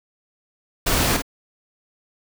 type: noise with echo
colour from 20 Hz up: pink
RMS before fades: -20 dBFS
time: 0.86-1.17 s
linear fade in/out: 10 ms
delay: 52 ms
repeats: 1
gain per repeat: -6 dB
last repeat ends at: 1.222 s
effects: none